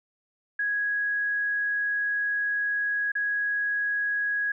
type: tone with dropouts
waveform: sine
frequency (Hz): 1661.2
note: G#6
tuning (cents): 0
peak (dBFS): -24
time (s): 0.59-4.52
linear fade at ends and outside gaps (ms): 5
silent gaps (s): 3.119-3.152
effects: none

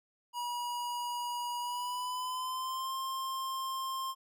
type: tone with pitch glide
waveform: square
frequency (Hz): 965 to 1058.4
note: B5 to C6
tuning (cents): -40 to +20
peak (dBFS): -35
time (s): 0.33-4.15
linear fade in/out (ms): 50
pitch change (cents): +160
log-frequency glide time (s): 1.59-2.94
effects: none

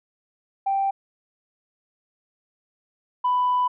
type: tone pair in turn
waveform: sine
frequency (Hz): 784 / 993.5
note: G5 / B5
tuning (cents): 0 / +10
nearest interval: major third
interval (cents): 410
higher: second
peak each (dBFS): -19 / -17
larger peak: second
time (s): 0.66-0.91 / 3.24-3.68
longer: second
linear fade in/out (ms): 10
effects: tanh soft clip ceiling -15 dBFS

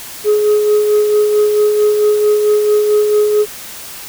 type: tone with tremolo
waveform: sine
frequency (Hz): 420.6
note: G#4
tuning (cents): +22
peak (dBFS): -5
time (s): 0.24-3.46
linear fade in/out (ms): 50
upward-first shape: sine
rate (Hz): 4.5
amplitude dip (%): 45
effects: tanh soft clip ceiling -6 dBFS + white hiss -30 dBFS RMS until 4.08 s

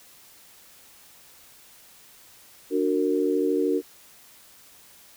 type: chord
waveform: sine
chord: D augmented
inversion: none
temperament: just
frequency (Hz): 293.7 / 367.1 / 458.9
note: D4 / F#4 / A#4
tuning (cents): 0 / -14 / -27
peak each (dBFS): -25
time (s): 2.7-3.82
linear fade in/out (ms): 50
effects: white hiss -52 dBFS RMS until 5.16 s

